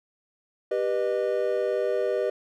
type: chord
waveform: triangle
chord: G augmented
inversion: none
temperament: just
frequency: 392 / 490 / 612.5 Hz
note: G4 / B4 / D#5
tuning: 0 / -14 / -27 cents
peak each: -26 / -25 / -26 dBFS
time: 0.71-2.3 s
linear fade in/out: 5 ms
effects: none

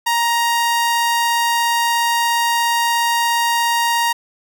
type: tone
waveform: sawtooth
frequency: 937 Hz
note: A#5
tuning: 9 cents sharp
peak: -11 dBFS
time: 0.06-4.13 s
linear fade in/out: 10 ms
effects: none

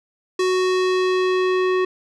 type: tone with low-pass filter sweep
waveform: square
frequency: 370 Hz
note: F#4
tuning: in tune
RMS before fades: -19 dBFS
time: 0.39-1.85 s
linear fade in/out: 5 ms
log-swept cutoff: 6500 to 2400 Hz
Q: 1
effects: none

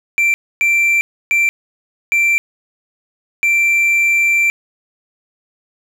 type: tone bursts at uneven times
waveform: triangle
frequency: 2351 Hz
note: D7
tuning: 1 cent sharp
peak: -9 dBFS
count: 5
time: 0.18-0.34 / 0.61-1.01 / 1.31-1.49 / 2.12-2.38 / 3.43-4.5 s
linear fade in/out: 0 ms
effects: none

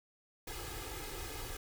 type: noise with comb filter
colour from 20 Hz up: pink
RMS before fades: -43 dBFS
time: 0.47-1.57 s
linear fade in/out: 5 ms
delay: 2.4 ms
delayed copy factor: +1
effects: none

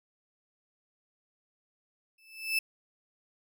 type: tone with exponential growth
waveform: 35% pulse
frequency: 2632 Hz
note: E7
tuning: 3 cents flat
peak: -22 dBFS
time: 2.18-2.59 s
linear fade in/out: 5 ms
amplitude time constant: 88 ms
effects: none

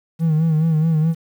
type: tone with vibrato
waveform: triangle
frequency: 159.2 Hz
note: D#3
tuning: 40 cents sharp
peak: -11 dBFS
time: 0.19-1.15 s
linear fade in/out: 50 ms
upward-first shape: sine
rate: 4.7 Hz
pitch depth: 65 cents each way
effects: tanh soft clip ceiling -8 dBFS + 8-bit

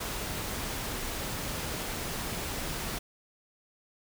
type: noise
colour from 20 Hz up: pink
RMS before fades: -35 dBFS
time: 0-2.99 s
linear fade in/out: 10 ms
effects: none

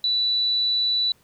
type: tone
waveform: sine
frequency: 3960 Hz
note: B7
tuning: 4 cents sharp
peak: -19 dBFS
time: 0.04-1.12 s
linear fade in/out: 2 ms
effects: pink hiss -60 dBFS RMS until 1.23 s

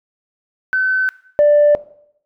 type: tone pair in turn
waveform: sine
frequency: 1523 / 588.9 Hz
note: F#6 / D5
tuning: +50 / +5 cents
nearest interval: octave + major third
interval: 1645 cents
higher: first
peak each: -13 / -6 dBFS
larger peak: second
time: 0.73-1.09 / 1.39-1.75 s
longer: neither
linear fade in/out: 0 ms
effects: noise-tail reverb RT60 0.7 s tail -19 dB re dry + tanh soft clip ceiling -5 dBFS

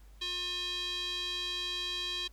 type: tone with band-pass filter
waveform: square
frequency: 357 Hz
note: F4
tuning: 38 cents sharp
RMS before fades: -36 dBFS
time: 0.21-2.28 s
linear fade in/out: 10 ms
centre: 3600 Hz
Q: 6.8
effects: added 50 Hz sine -52 dBFS peak until 2.32 s + pink hiss -66 dBFS RMS until 2.32 s

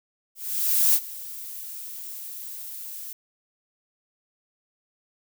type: noise with ADSR envelope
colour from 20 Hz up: violet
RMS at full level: -18 dBFS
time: 0.35-3.13 s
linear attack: 590 ms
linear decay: 56 ms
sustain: -19 dB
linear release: 3 ms
effects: none

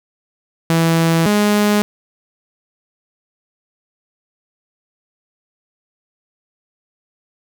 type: tone pair in turn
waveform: sawtooth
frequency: 164.81 / 207.8 Hz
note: E3 / G#3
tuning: 0 / +1 cents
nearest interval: major third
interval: 401 cents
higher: second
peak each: -8 dBFS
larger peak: neither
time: 0.7-1.26 / 1.26-1.82 s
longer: neither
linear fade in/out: 0 ms
effects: none

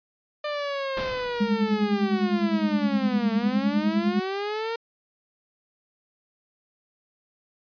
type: linear two-way sweep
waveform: sawtooth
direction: down then up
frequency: 599 to 223.8 to 464.5 Hz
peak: -23 dBFS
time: 0.44-4.76 s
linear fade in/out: 5 ms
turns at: 3.33 s
type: noise with exponential decay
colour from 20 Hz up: pink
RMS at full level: -31 dBFS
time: 0.97-1.8 s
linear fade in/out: 2 ms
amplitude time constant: 180 ms
type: tone with tremolo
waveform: sine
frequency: 207.7 Hz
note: G#3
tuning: in tune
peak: -17 dBFS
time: 1.4-4.2 s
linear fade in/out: 10 ms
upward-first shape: triangle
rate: 9.8 Hz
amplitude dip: 100%
effects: resampled to 11025 Hz

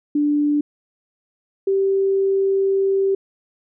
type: tone pair in turn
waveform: sine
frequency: 293.7 / 389.4 Hz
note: D4 / G4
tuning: 0 / -12 cents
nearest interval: perfect fourth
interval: 488 cents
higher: second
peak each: -15 dBFS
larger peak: neither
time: 0.15-0.61 / 1.67-3.15 s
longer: second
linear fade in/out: 5 ms
effects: none

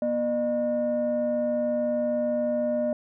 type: tone pair together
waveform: sine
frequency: 240.5 / 606 Hz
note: B3 / D#5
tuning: -46 / -46 cents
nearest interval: octave + major third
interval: 1600 cents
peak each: -27 / -23 dBFS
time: 0.02-2.93 s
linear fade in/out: 2 ms
effects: tanh soft clip ceiling -18 dBFS

